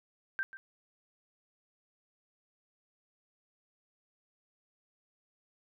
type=tone with echo; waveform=sine; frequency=1568 Hz; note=G6; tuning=in tune; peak=-30 dBFS; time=0.39-0.43 s; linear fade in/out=0 ms; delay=140 ms; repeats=1; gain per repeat=-14 dB; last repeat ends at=0.57 s; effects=none